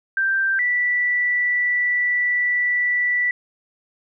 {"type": "tone pair in turn", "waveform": "sine", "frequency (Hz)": [1571, 1964.5], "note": ["G6", "B6"], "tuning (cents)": [3, -10], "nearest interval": "major third", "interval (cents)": 387, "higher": "second", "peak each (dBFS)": -17, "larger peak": "neither", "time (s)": [[0.17, 0.59], [0.59, 3.31]], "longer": "second", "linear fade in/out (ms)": 2, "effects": []}